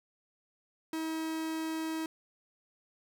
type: tone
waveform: 45% pulse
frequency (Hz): 320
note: D#4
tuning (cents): +49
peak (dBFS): -33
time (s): 0.93-2.06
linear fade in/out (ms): 2
effects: none